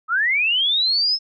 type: linear sweep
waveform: sine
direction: up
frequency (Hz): 1243 to 5274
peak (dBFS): -16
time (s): 0.08-1.19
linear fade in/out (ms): 50
effects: none